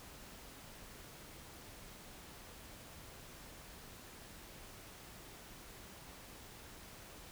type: silence
effects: pink hiss -54 dBFS RMS until 7.31 s